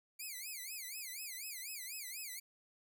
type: tone with vibrato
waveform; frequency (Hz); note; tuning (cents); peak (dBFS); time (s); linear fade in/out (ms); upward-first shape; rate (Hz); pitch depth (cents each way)
5% pulse; 2257; C#7; +31; -34; 0.19-2.4; 10; sine; 4.1; 230
effects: none